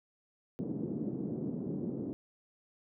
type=band-pass noise; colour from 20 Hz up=white; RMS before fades=-37 dBFS; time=0.59-2.13 s; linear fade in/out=0 ms; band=140 to 340 Hz; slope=24 dB/octave; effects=none